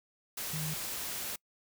sine tone in noise, 155.56 Hz, D#3, in tune, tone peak -35 dBFS, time 0.53-0.74 s, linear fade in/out 5 ms, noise white, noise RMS -38 dBFS, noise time 0.37-1.36 s, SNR 0 dB, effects noise-tail reverb RT60 0.1 s tail -26 dB re dry

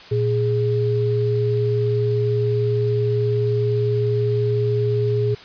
sine tone pair together, 116.54 / 415.3 Hz, A#2 / G#4, 0 / 0 cents, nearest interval octave + minor seventh, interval 2200 cents, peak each -19 / -20 dBFS, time 0.11-5.35 s, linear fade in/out 10 ms, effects white hiss -41 dBFS RMS until 5.44 s + resampled to 11025 Hz

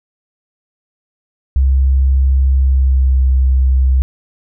sine tone with pitch glide, 66.6 to 65.19 Hz, C2 to C2, +31 to -6 cents, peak -8 dBFS, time 1.56-4.02 s, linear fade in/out 0 ms, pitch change -37 cents, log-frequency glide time 2.55-3.22 s, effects none

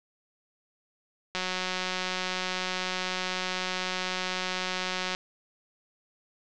click train, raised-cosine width 0.2 ms, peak -13 dBFS, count 700, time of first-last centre 1.35-5.149 s, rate 184 Hz, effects low-pass 6000 Hz 12 dB/octave

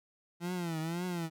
30% pulse tone with vibrato, 169.4 Hz, E3, 48 cents sharp, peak -31 dBFS, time 0.4-1.3 s, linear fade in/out 50 ms, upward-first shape triangle, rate 1.9 Hz, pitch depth 140 cents each way, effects none

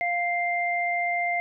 sine tone pair together, 698.5 / 2095 Hz, F5 / C7, 0 / +2 cents, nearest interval octave + perfect fifth, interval 1902 cents, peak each -26 dBFS, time 0.01-1.4 s, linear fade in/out 0 ms, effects none

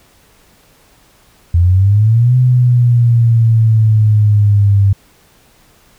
sine exponential two-way sweep, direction up then down, 83.8 to 127.1 to 98.4 Hz, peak -6 dBFS, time 1.54-4.93 s, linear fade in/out 5 ms, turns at 2.36 s, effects pink hiss -49 dBFS RMS until 5.98 s

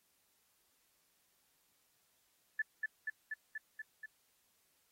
sine tone with echo, 1743 Hz, A6, 17 cents flat, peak -31 dBFS, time 2.59-2.62 s, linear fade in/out 5 ms, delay 240 ms, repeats 6, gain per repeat -2 dB, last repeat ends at 4.06 s, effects white hiss -75 dBFS RMS until 4.91 s + AAC 48 kbps

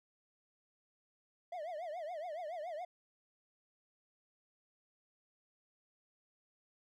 triangle tone with vibrato, 657 Hz, E5, 6 cents flat, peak -38 dBFS, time 1.52-2.85 s, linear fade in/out 5 ms, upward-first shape triangle, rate 7.1 Hz, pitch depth 220 cents each way, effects none

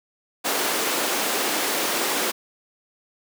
pink high-pass noise, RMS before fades -24 dBFS, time 0.44-2.32 s, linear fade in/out 20 ms, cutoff 280 Hz, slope 24 dB/octave, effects none

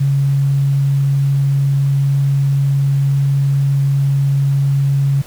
sine tone, 138.59 Hz, C#3, in tune, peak -11 dBFS, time 0-5.22 s, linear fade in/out 10 ms, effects pink hiss -39 dBFS RMS until 5.26 s

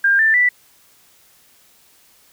sine tone with pitch steps, 1601 / 1776.4 / 1971.1 Hz, G6 / A6 / B6, +36 / +16 / -4 cents, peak -11 dBFS, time 0.04-0.49 s, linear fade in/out 5 ms, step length 150 ms, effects white hiss -53 dBFS RMS until 2.32 s

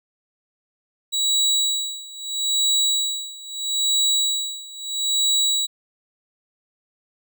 30% pulse tone with tremolo, 3900 Hz, B7, 23 cents flat, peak -14 dBFS, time 1.12-5.67 s, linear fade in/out 20 ms, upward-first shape sine, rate 0.77 Hz, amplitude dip 90%, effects none

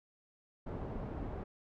pink low-pass noise, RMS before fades -41 dBFS, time 0.66-1.44 s, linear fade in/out 10 ms, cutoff 720 Hz, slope 12 dB/octave, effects none

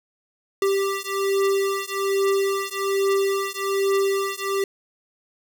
square beating tone pair, 392.1 / 393.3 Hz, G4 / G4, 0 / +6 cents, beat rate 1.2 Hz, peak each -24 dBFS, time 0.62-4.64 s, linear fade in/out 2 ms, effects none

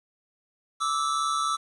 square tone pair together, 1168 / 1311 Hz, D6 / E6, -10 / -10 cents, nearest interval major second, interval 200 cents, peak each -29 / -27 dBFS, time 0.8-1.57 s, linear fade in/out 20 ms, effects resampled to 24000 Hz + 9-bit

